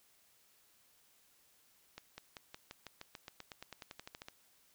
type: accelerating click train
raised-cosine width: 0.2 ms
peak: -29 dBFS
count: 20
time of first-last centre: 1.98-4.285 s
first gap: 200 ms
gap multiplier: 0.94
effects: white hiss -69 dBFS RMS until 4.74 s

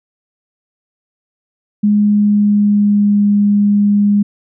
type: tone with pitch glide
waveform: sine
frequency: 207.7 to 204.6 Hz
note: G#3 to G#3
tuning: 0 to -26 cents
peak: -8 dBFS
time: 1.83-4.23 s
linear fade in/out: 10 ms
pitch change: -26 cents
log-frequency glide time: 1.96-3.25 s
effects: none

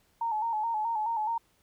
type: tone with vibrato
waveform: sine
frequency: 889 Hz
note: A5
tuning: 18 cents sharp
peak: -27 dBFS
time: 0.21-1.38 s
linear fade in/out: 5 ms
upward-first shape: square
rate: 4.7 Hz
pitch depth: 65 cents each way
effects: pink hiss -68 dBFS RMS until 1.62 s

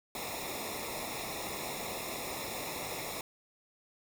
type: noise with comb filter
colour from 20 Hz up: pink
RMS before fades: -39 dBFS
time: 0.15-3.21 s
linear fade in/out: 2 ms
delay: 0.65 ms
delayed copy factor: -0.85
effects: none

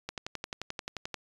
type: click train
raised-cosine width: 0.2 ms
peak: -18 dBFS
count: 13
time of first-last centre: 0.09-1.143 s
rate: 11.4 Hz
effects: resampled to 24000 Hz

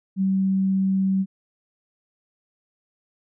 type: tone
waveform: sine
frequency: 191.7 Hz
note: G3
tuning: 38 cents flat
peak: -18 dBFS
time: 0.16-1.26 s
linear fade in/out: 50 ms
effects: none

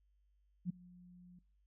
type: tone with ADSR envelope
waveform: sine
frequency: 178.4 Hz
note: F3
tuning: 37 cents sharp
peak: -32 dBFS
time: 0.65-1.39 s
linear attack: 47 ms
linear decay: 9 ms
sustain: -23 dB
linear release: 4 ms
effects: noise-tail reverb RT60 0.4 s tail -24 dB re dry + added 50 Hz sine -70 dBFS peak until 1.66 s

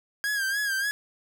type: tone with vibrato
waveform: 45% pulse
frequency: 1624 Hz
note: G#6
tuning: 39 cents flat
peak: -25 dBFS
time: 0.24-0.91 s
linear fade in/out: 0 ms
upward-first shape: sine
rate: 3.4 Hz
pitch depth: 73 cents each way
effects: none

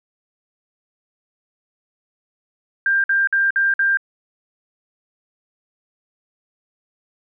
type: tone bursts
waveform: sine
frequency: 1590 Hz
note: G6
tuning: 24 cents sharp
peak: -14 dBFS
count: 5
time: 2.86-3.972 s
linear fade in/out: 2 ms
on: 180 ms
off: 53 ms
effects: none

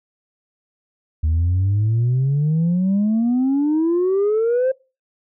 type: exponential sweep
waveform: sine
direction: up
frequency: 76.4 to 532 Hz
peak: -13 dBFS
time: 1.23-4.72 s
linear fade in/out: 10 ms
effects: noise-tail reverb RT60 0.3 s tail -24 dB re dry + tanh soft clip ceiling -13 dBFS

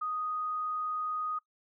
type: tone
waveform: sine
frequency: 1244.5 Hz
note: D#6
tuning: in tune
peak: -31 dBFS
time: 0.01-1.39 s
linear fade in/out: 10 ms
effects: noise-tail reverb RT60 0.1 s tail -21 dB re dry

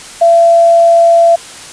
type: tone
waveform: sine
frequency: 675 Hz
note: E5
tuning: 41 cents sharp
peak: -3 dBFS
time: 0.21-1.36 s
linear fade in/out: 10 ms
effects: white hiss -30 dBFS RMS until 1.72 s + resampled to 22050 Hz

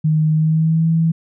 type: tone with pitch glide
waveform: sine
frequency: 155.56 to 163.39 Hz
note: D#3 to E3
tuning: 0 to -15 cents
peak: -12 dBFS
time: 0.04-1.12 s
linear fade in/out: 10 ms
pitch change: +85 cents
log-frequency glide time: 0.32-0.88 s
effects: none

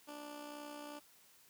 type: tone with amplitude modulation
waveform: 15% pulse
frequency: 293.7 Hz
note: D4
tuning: in tune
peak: -38 dBFS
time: 0.07-1 s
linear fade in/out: 20 ms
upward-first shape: sine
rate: 62.6 Hz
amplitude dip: 50%
effects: white hiss -65 dBFS RMS until 1.49 s + high-pass 80 Hz 12 dB/octave

